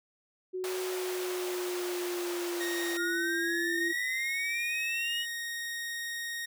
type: tone with pitch glide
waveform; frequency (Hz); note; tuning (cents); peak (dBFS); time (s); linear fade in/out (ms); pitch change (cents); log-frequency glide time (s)
sine; 370 to 339.3; F#4 to F4; 0 to -50; -32; 0.53-3.93; 20; -150; 0.79-3.23
type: high-pass noise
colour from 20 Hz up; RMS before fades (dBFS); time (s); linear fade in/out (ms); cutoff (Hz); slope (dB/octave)
pink; -40; 0.64-2.97; 0; 480; 48
type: tone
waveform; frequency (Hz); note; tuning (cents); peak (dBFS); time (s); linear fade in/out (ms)
sawtooth; 1864.7; A#6; 0; -31; 2.6-6.46; 10
type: exponential sweep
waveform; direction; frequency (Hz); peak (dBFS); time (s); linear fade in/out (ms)
sine; up; 1396.9 to 2960; -31; 2.96-5.26; 50
effects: none